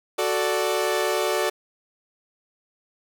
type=chord; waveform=sawtooth; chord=D major; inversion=first; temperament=equal; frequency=370 / 440 / 587.3 Hz; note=F#4 / A4 / D5; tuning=0 / 0 / 0 cents; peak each=-22 dBFS; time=0.18-1.5 s; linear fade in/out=10 ms; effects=none